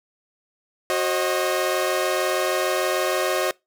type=chord; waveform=sawtooth; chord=C diminished; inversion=second; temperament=equal with one note detuned; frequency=370 / 535.8 / 622.3 Hz; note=Gb4 / C5 / Eb5; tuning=0 / +41 / 0 cents; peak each=-21 dBFS; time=0.9-3.51 s; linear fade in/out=0 ms; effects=noise-tail reverb RT60 0.2 s tail -24 dB re dry